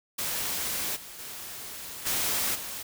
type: noise with level steps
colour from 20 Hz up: white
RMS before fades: -31 / -44 / -40 / -28 / -37 dBFS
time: 0.18-2.83 s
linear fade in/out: 10 ms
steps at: 0.95 / 1.18 / 2.05 / 2.54 s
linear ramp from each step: 20 ms
effects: none